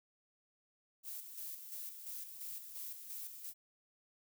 violet noise with tremolo, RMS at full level -45 dBFS, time 1.03-3.54 s, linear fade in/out 50 ms, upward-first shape square, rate 2.9 Hz, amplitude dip 50%, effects none

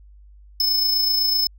square tone with amplitude modulation, 5220 Hz, E8, 18 cents flat, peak -16 dBFS, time 0.6-1.47 s, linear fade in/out 2 ms, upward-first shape sine, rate 27.9 Hz, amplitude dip 40%, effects added 50 Hz sine -44 dBFS peak until 1.58 s

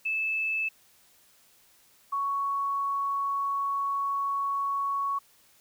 sine tone pair in turn, 2621 / 1113.5 Hz, E7 / C#6, -11 / +7 cents, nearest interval octave + minor third, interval 1482 cents, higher first, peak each -26 dBFS, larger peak neither, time 0.05-0.69 / 2.12-5.19 s, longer second, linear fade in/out 10 ms, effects white hiss -61 dBFS RMS until 5.6 s

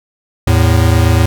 square tone pair together, 81.66 / 110 Hz, E2 / A2, -16 / 0 cents, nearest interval perfect fourth, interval 516 cents, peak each -11 dBFS, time 0.47-1.26 s, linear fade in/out 5 ms, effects none

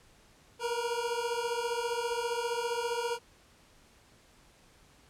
25% pulse beating tone pair, 466.2 / 481.2 Hz, A#4 / B4, 0 / -45 cents, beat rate 15 Hz, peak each -30 dBFS, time 0.59-3.19 s, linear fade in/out 50 ms, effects pink hiss -61 dBFS RMS until 5.09 s + low-pass 10000 Hz 12 dB/octave

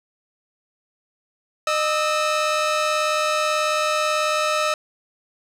sawtooth tone pair together, 611 / 1300.3 Hz, D#5 / E6, -32 / -24 cents, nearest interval octave + minor second, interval 1308 cents, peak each -18 dBFS, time 1.67-4.74 s, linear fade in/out 2 ms, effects low-pass 8000 Hz 12 dB/octave + 9-bit

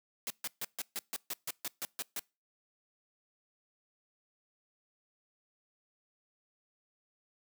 white noise bursts, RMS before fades -37 dBFS, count 12, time 0.27-2.194 s, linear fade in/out 0 ms, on 32 ms, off 140 ms, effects noise-tail reverb RT60 0.3 s tail -26 dB re dry + high-pass 150 Hz 12 dB/octave

